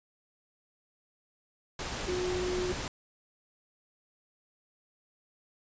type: tone in noise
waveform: sine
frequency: 362.8 Hz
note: F#4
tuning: 34 cents flat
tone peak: -30 dBFS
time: 2.08-2.72 s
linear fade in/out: 2 ms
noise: pink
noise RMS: -36 dBFS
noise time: 1.79-2.88 s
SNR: +3 dB
effects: resampled to 16000 Hz